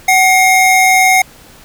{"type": "tone pair together", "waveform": "square", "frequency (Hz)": [752.8, 2136], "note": ["F#5", "C7"], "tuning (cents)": [30, 35], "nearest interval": "octave + tritone", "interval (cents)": 1805, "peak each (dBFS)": -10, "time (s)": [0.08, 1.22], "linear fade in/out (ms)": 5, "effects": ["pink hiss -40 dBFS RMS until 1.64 s"]}